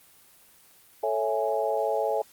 sine chord, A major seventh, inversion none, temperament equal, 440 / 554.4 / 659.3 / 830.6 Hz, A4 / C#5 / E5 / G#5, 0 / 0 / 0 / 0 cents, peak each -29 / -29 / -29 / -30 dBFS, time 1.03-2.22 s, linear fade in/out 5 ms, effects white hiss -56 dBFS RMS until 2.32 s + Opus 24 kbps

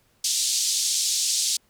white band-pass noise, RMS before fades -24 dBFS, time 0.24-1.57 s, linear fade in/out 5 ms, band 3800 to 8100 Hz, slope 24 dB/octave, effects pink hiss -64 dBFS RMS until 1.69 s

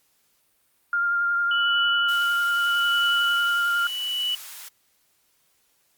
sine tone with vibrato, 1400 Hz, F6, 4 cents sharp, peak -20 dBFS, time 0.93-3.87 s, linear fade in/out 2 ms, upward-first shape triangle, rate 11 Hz, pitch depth 17 cents each way
sine tone with tremolo, 2959 Hz, F#7, 1 cent flat, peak -22 dBFS, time 1.51-4.35 s, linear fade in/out 2 ms, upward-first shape triangle, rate 0.8 Hz, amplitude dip 75%
white high-pass noise, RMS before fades -40 dBFS, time 2.08-4.69 s, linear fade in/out 10 ms, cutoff 1000 Hz, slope 12 dB/octave
effects white hiss -66 dBFS RMS until 5.97 s + Opus 48 kbps

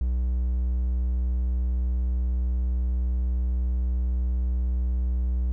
triangle tone, 61.7 Hz, B1, 1 cent flat, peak -20 dBFS, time 0.01-5.52 s, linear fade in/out 0 ms, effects none

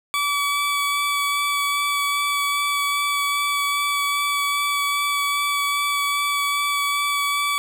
20% pulse tone with vibrato, 1146 Hz, D6, 43 cents flat, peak -15 dBFS, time 0.14-7.58 s, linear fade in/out 0 ms, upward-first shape sine, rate 2.5 Hz, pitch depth 9 cents each way, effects none

